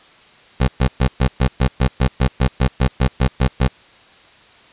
20% pulse tone bursts, 65.41 Hz, C2, in tune, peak -7 dBFS, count 16, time 0.6-3.68 s, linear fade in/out 10 ms, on 80 ms, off 120 ms, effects white hiss -47 dBFS RMS until 4.72 s + resampled to 8000 Hz

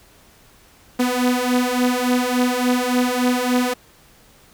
sawtooth beating tone pair, 246.7 / 250.2 Hz, B3 / B3, -2 / +23 cents, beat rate 3.5 Hz, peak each -17 / -15 dBFS, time 0.99-3.74 s, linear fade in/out 10 ms, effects pink hiss -51 dBFS RMS until 4.53 s

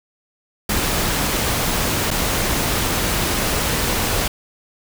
pink noise with dropouts, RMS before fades -20 dBFS, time 0.69-4.28 s, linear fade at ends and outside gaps 5 ms, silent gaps 2.106-2.111 s, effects none

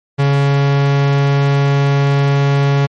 45% pulse tone, 140.2 Hz, C#3, 20 cents sharp, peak -10 dBFS, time 0.18-2.87 s, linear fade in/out 20 ms, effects low-pass 4000 Hz 12 dB/octave + MP3 48 kbps

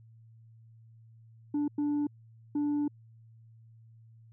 sine tone bursts at uneven times, 292.5 Hz, D4, 7 cents flat, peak -24 dBFS, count 3, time 1.54-1.68 / 1.78-2.07 / 2.55-2.88 s, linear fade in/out 5 ms, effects tanh soft clip ceiling -26 dBFS + added 113 Hz sine -53 dBFS peak until 4.32 s

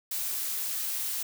blue noise, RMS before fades -32 dBFS, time 0.11-1.23 s, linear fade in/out 5 ms, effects none

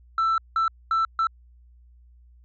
sine tone bursts at uneven times, 1330 Hz, E6, 15 cents sharp, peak -17 dBFS, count 4, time 0.18-0.38 / 0.56-0.68 / 0.91-1.05 / 1.19-1.27 s, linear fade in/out 2 ms, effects tanh soft clip ceiling -18 dBFS + added 60 Hz sine -50 dBFS peak until 2.44 s

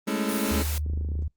sawtooth chord, A major seventh, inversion third, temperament just, 206.2 / 220 / 275 / 330 Hz, G#3 / A3 / C#4 / E4, -12 / 0 / -14 / +2 cents, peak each -25 / -25 / -26 / -29 dBFS, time 0.07-0.63 s, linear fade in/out 10 ms
white noise, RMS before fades -34 dBFS, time 0.29-0.78 s, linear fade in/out 0 ms
sine tone, 75.6 Hz, D#2, 49 cents flat, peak -26 dBFS, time 0.51-1.28 s, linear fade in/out 5 ms
clicks, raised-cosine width 3 ms, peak -26 dBFS, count 11, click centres 0.863 / 0.899 / 0.935 / 0.975 / 1.011 / 1.048 / 1.088 / 1.118 / 1.154 / 1.191 / 1.224 s
effects noise-tail reverb RT60 0.1 s tail -21 dB re dry + Opus 32 kbps

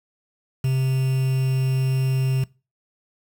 triangle tone with quantisation, 131.7 Hz, C3, 12 cents sharp, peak -16 dBFS, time 0.64-2.44 s, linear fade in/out 5 ms, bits 6, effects noise-tail reverb RT60 0.3 s tail -22 dB re dry

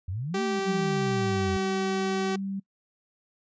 sine exponential two-way sweep, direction up then down, 84.1 to 233.1 to 84.1 Hz, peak -29 dBFS, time 0.08-1.57 s, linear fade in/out 5 ms, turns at 0.42 s
sawtooth tone with pitch glide, 388.3 to 382.1 Hz, G4 to G4, -16 to -44 cents, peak -23 dBFS, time 0.34-2.36 s, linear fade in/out 5 ms, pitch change -28 cents, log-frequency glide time 1.1-1.57 s
sine tone, 195.2 Hz, G3, 7 cents flat, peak -29 dBFS, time 0.59-2.6 s, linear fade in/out 10 ms
effects noise-tail reverb RT60 0.1 s tail -25 dB re dry + resampled to 16000 Hz

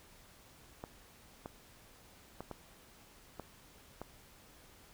clicks, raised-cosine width 1 ms, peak -28 dBFS, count 6, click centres 0.839 / 1.459 / 2.406 / 2.513 / 3.397 / 4.016 s, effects pink hiss -60 dBFS RMS until 4.93 s

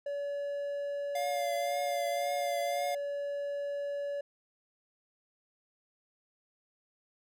triangle tone, 570 Hz, C#5, 48 cents sharp, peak -31 dBFS, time 0.06-4.21 s, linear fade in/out 5 ms
square tone with vibrato, 698.5 Hz, F5, in tune, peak -33 dBFS, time 1.15-2.95 s, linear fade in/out 5 ms, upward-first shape triangle, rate 1.9 Hz, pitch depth 39 cents each way
effects none

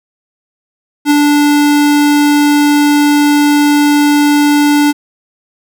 square tone with ADSR envelope, 292.4 Hz, D4, 7 cents flat, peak -5 dBFS, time 1.05-4.93 s, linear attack 55 ms, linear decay 16 ms, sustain -2 dB, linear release 29 ms, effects none

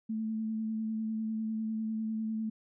sine tone with vibrato, 220 Hz, A3, in tune, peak -31 dBFS, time 0.09-2.5 s, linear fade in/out 10 ms, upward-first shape sine, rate 10 Hz, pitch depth 17 cents each way, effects none

